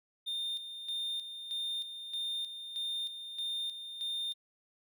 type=tone with tremolo; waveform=triangle; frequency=3628 Hz; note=A#7; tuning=48 cents flat; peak=-32 dBFS; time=0.26-4.34 s; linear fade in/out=20 ms; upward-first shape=square; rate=1.6 Hz; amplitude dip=60%; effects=none